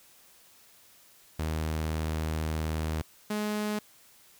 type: tone pair in turn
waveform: sawtooth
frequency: 78.7 / 210.6 Hz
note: D#2 / G#3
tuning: +20 / +24 cents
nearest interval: octave + perfect fourth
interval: 1704 cents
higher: second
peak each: -25 dBFS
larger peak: neither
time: 1.39-3.02 / 3.3-3.79 s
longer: first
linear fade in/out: 5 ms
effects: white hiss -58 dBFS RMS until 4.39 s